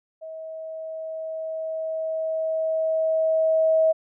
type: tone with level ramp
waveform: sine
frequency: 640 Hz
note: D#5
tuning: 49 cents sharp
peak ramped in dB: -34 to -15 dBFS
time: 0.21-3.93 s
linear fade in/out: 20 ms
effects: none